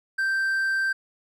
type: tone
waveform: triangle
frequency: 1566 Hz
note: G6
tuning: 2 cents flat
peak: -20 dBFS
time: 0.18-0.93 s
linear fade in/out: 10 ms
effects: none